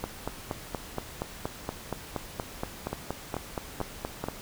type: two click trains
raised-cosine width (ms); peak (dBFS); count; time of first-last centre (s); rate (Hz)
1; -16 / -17; 19 / 4; 0.04-4.285 / 2.93-4.24; 4.24 / 2.29
effects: pink hiss -44 dBFS RMS until 4.41 s